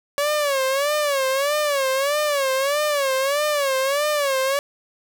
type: tone with vibrato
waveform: sawtooth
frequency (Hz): 563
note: C#5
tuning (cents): +27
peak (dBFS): -15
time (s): 0.18-4.59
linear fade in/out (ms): 0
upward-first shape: sine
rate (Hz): 1.6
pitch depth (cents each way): 120
effects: none